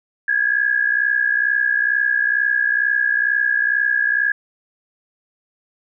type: tone pair together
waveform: sine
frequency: 1635.8 / 1698 Hz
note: G#6 / G#6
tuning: -27 / +38 cents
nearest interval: minor second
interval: 65 cents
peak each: -18 dBFS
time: 0.28-4.32 s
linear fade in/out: 5 ms
effects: none